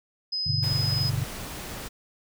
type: tone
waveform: sine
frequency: 5040 Hz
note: D#8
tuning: 21 cents sharp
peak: -26 dBFS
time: 0.32-1.1 s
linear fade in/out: 10 ms
type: chord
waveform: sine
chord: G major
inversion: none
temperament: equal with one note detuned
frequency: 99.88 / 123.47 / 146.83 Hz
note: G2 / B2 / D3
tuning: +33 / 0 / 0 cents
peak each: -29 dBFS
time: 0.46-1.24 s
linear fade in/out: 10 ms
type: noise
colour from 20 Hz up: pink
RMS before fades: -37 dBFS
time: 0.62-1.89 s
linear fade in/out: 20 ms
effects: none